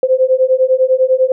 sine beating tone pair, 513 / 523 Hz, C5 / C5, -34 / -1 cents, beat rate 10 Hz, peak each -12 dBFS, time 0.03-1.32 s, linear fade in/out 2 ms, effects none

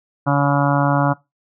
harmonic tone, 141.8 Hz, C#3, 40 cents sharp, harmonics 1 / 2 / 4 / 5 / 6 / 7 / 8 / 9 / 10, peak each -17 / -20 / -23 / -24 / -25 / -25 / -26 / -27 / -27 dBFS, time 0.26-1.14 s, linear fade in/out 20 ms, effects noise-tail reverb RT60 0.2 s tail -20 dB re dry

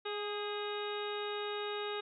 harmonic tone with a mistuned harmonic, 415.3 Hz, G#4, in tune, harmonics 1 / 2 / 3 / 4 / 5 / 6 / 7 / 8 / 9, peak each -38 / -45 / -44 / -48 / -51 / -50 / -49 / -56 / -45 dBFS, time 0.05-2.01 s, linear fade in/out 10 ms, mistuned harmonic 4, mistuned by -40 cents, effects none

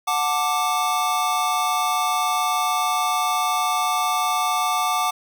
square chord, D major, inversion first, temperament just, 734.2 / 881 / 1174.7 Hz, F#5 / A5 / D6, -14 / +2 / 0 cents, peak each -25 / -27 / -23 dBFS, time 0.07-5.11 s, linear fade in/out 10 ms, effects none

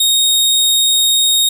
sawtooth tone, 3729 Hz, A#7, in tune, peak -7 dBFS, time 0-1.49 s, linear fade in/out 5 ms, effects none

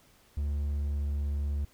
triangle tone with pitch glide, 72.3 to 71.88 Hz, D2 to D2, -27 to -37 cents, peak -26 dBFS, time 0.37-1.65 s, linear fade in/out 5 ms, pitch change -10 cents, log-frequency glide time 0.63-1.11 s, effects pink hiss -62 dBFS RMS until 1.73 s

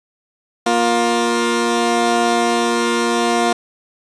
15% pulse tone pair together, 235.5 / 352.9 Hz, A#3 / F4, +18 / +18 cents, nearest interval perfect fifth, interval 700 cents, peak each -11 dBFS, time 0.66-3.53 s, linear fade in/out 5 ms, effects resampled to 22050 Hz + 7-bit

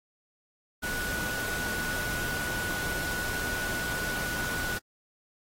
sine tone in noise, 1470 Hz, F#6, 12 cents flat, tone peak -32 dBFS, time 0.82-4.79 s, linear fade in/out 20 ms, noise pink, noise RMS -35 dBFS, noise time 0.82-4.79 s, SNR 0 dB, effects AAC 48 kbps

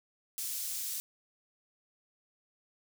pink high-pass noise, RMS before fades -37 dBFS, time 0.38-1 s, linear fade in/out 0 ms, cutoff 6900 Hz, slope 12 dB/octave, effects none

